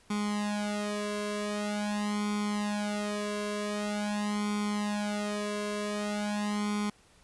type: tone with flanger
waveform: sawtooth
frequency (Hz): 207.7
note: G#3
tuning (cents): 0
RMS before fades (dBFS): -32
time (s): 0.1-6.9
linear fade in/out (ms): 5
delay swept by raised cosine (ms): 0.88 to 1.84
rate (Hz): 0.45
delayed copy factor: +0.95
effects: pink hiss -61 dBFS RMS until 7.23 s + resampled to 24000 Hz